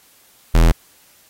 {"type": "tone", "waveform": "square", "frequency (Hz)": 41.2, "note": "E1", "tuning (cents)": 0, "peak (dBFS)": -9, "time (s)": [0.54, 0.72], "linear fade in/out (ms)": 10, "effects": ["white hiss -52 dBFS RMS until 1.29 s", "AAC 48 kbps"]}